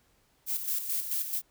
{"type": "noise with tremolo", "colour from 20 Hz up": "violet", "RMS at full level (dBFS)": -30, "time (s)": [0.46, 1.42], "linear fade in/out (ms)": 50, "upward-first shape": "square", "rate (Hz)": 4.6, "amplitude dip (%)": 55, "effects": ["pink hiss -68 dBFS RMS until 1.5 s"]}